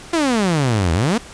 sawtooth exponential two-way sweep, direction down then up, 349.2 to 78.4 to 251.4 Hz, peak -11 dBFS, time 0.13-1.18 s, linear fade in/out 5 ms, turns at 0.93 s, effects pink hiss -38 dBFS RMS until 1.33 s + resampled to 22050 Hz

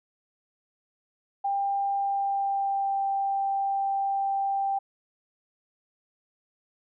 sine tone with pitch glide, 795 to 787.2 Hz, G5 to G5, +24 to +7 cents, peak -24 dBFS, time 1.44-4.79 s, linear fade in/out 10 ms, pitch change -17 cents, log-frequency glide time 1.96-3 s, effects none

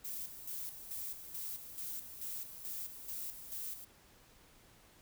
violet noise with tremolo, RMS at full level -42 dBFS, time 0.04-3.85 s, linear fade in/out 10 ms, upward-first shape square, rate 2.3 Hz, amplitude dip 60%, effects pink hiss -63 dBFS RMS until 5.01 s

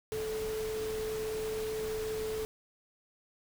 sine tone in noise, 435.7 Hz, A4, 17 cents flat, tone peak -33 dBFS, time 0.12-2.45 s, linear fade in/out 0 ms, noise pink, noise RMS -43 dBFS, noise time 0.12-2.45 s, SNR +7 dB, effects none

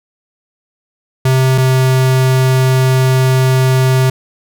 square tone pair in turn, 130.81 / 130.3 Hz, C3 / C3, 0 / -7 cents, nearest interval unison, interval 7 cents, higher first, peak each -9 dBFS, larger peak neither, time 1.25-1.58 / 1.58-4.1 s, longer second, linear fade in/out 5 ms, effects none

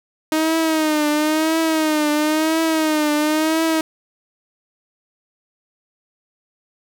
sawtooth tone with vibrato, 311.1 Hz, D#4, in tune, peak -12 dBFS, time 0.32-3.81 s, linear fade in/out 2 ms, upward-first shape triangle, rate 0.98 Hz, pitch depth 83 cents each way, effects none

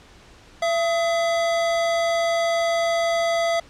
square tone pair together, 673 / 1266 Hz, E5 / D#6, +36 / +30 cents, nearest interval major seventh, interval 1094 cents, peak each -20 / -32 dBFS, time 0.62-3.6 s, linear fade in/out 5 ms, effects pink hiss -49 dBFS RMS until 3.69 s + low-pass 6000 Hz 12 dB/octave

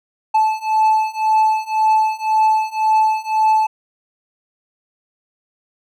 triangle beating tone pair, 870 / 871.9 Hz, A5 / A5, -20 / -16 cents, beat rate 1.9 Hz, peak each -15 / -14 dBFS, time 0.34-3.67 s, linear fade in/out 10 ms, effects none

